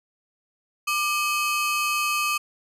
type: ring-modulated tone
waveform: 40% pulse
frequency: 1872 Hz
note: A#6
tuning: 7 cents sharp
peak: -18 dBFS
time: 0.87-2.38 s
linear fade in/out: 10 ms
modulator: 679 Hz
effects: resampled to 32000 Hz